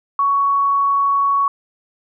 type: tone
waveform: sine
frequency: 1117 Hz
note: C#6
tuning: 13 cents sharp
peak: -13 dBFS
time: 0.19-1.48 s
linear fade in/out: 2 ms
effects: none